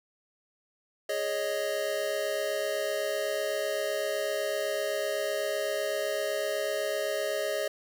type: chord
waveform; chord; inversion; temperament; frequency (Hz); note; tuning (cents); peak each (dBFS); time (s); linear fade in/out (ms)
square; Ab suspended fourth; none; equal; 415.3 / 554.4 / 622.3; Ab4 / Db5 / Eb5; 0 / 0 / 0; -36 / -34 / -32; 1.09-7.68; 5
effects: 11-bit